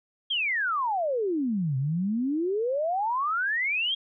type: exponential two-way sweep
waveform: sine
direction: down then up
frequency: 3314 to 127.9 to 3314 Hz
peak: -24 dBFS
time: 0.3-3.95 s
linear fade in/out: 10 ms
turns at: 1.77 s
effects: none